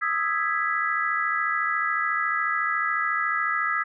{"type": "chord", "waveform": "sine", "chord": "E major seventh", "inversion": "third", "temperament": "equal", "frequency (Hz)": [1244.5, 1318.5, 1661.2, 1975.5], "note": ["D#6", "E6", "G#6", "B6"], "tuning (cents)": [0, 0, 0, 0], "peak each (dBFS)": -28, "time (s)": [0.01, 3.84], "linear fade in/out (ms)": 20, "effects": []}